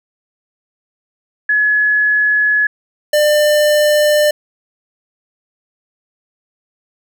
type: tone pair in turn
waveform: sine / square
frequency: 1697 / 597.6 Hz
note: G#6 / D5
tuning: +37 / +30 cents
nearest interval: octave + tritone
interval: 1807 cents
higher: first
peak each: -10 dBFS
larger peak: neither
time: 1.49-2.67 / 3.13-4.31 s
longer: neither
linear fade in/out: 5 ms
effects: none